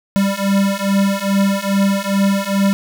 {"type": "beating tone pair", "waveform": "square", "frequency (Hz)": [196, 198.4], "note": ["G3", "G3"], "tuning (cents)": [0, 21], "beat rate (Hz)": 2.4, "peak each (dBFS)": [-18, -17], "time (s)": [0.16, 2.73], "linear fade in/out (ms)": 0, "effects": []}